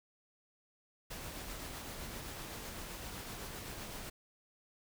pink noise with tremolo, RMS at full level -44 dBFS, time 1.1-4.1 s, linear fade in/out 10 ms, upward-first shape sine, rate 7.8 Hz, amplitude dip 25%, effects none

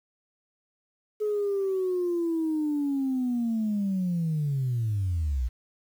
sine linear sweep, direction down, 427 to 56.8 Hz, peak -23 dBFS, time 1.2-5.49 s, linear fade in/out 20 ms, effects tanh soft clip ceiling -21 dBFS + 9-bit

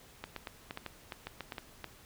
clicks, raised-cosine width 0.3 ms, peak -23 dBFS, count 12, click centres 0.24 / 0.363 / 0.472 / 0.709 / 0.774 / 0.863 / 1.122 / 1.27 / 1.407 / 1.522 / 1.582 / 1.843 s, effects pink hiss -57 dBFS RMS until 2.05 s

